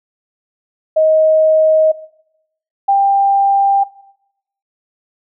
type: tone pair in turn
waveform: sine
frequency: 629 / 792.5 Hz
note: D#5 / G5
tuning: +19 / +19 cents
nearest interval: major third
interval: 400 cents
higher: second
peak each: -8 dBFS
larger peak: neither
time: 0.96-1.92 / 2.88-3.84 s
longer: neither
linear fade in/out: 10 ms
effects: noise-tail reverb RT60 0.8 s tail -19 dB re dry